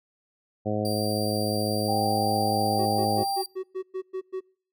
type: harmonic tone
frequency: 105.8 Hz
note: G#2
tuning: 33 cents sharp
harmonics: 1 / 2 / 3 / 4 / 5 / 6 / 7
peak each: -31 / -30 / -33 / -33 / -31 / -34 / -35 dBFS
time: 0.65-3.24 s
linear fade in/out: 20 ms
type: tone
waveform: sawtooth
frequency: 4721 Hz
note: D8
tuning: 8 cents sharp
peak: -30 dBFS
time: 0.85-3.46 s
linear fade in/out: 2 ms
type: tone with pitch glide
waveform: sine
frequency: 784 to 790.8 Hz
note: G5 to G5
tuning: 0 to +15 cents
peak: -25 dBFS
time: 1.88-3.42 s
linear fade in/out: 10 ms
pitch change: +15 cents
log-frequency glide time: 2.75-2.97 s
type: tone bursts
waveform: triangle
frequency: 375.9 Hz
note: F#4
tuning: 27 cents sharp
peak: -26 dBFS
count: 9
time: 2.78-4.407 s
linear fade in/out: 20 ms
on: 83 ms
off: 110 ms
effects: noise-tail reverb RT60 0.5 s tail -26 dB re dry